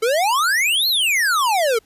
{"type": "exponential two-way sweep", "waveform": "square", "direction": "up then down", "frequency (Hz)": [428.7, 4336, 428.7], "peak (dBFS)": -16, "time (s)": [0.02, 1.79], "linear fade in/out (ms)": 10, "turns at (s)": 0.88, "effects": ["pink hiss -58 dBFS RMS until 1.85 s", "resampled to 32000 Hz"]}